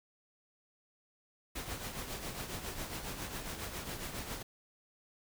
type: noise with tremolo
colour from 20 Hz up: pink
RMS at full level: -39 dBFS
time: 1.55-4.43 s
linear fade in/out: 10 ms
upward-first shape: triangle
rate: 7.3 Hz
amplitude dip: 60%
effects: none